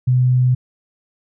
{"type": "tone", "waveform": "sine", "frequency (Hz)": 126.3, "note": "B2", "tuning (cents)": 39, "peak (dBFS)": -11, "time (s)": [0.07, 0.55], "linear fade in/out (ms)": 10, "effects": []}